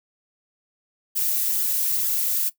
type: noise with flanger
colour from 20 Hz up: violet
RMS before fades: -23 dBFS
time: 1.15-2.5 s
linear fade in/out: 20 ms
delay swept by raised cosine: 0.59 to 3.99 ms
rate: 2.2 Hz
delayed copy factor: +0.65
effects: noise-tail reverb RT60 0.1 s tail -17 dB re dry